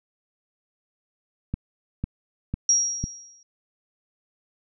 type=click train; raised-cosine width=5 ms; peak=-14 dBFS; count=4; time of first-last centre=1.54-3.04 s; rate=2 Hz
type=tone with exponential decay; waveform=sine; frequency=5660 Hz; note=F8; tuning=22 cents sharp; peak=-14 dBFS; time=2.69-3.43 s; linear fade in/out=2 ms; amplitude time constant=160 ms
effects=none